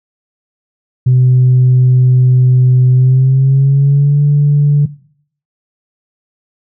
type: tone with pitch glide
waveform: sine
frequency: 127.1 to 145.16 Hz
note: C3 to D3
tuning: -50 to -20 cents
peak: -4 dBFS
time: 1.06-4.86 s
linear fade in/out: 10 ms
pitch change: +230 cents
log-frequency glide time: 2.91-4.22 s
effects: noise-tail reverb RT60 0.6 s tail -19 dB re dry + tanh soft clip ceiling -2 dBFS